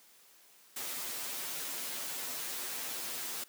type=noise with comb filter; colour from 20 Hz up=white; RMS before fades=-39 dBFS; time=0.76-3.44 s; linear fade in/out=5 ms; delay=9.6 ms; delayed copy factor=-0.9; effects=white hiss -61 dBFS RMS until 3.48 s + high-pass 200 Hz 12 dB/octave